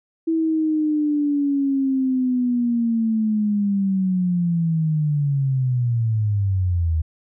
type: linear sweep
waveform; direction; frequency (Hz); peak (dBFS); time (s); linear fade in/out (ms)
sine; down; 327.4 to 77.8; -17; 0.27-7.02; 10
effects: none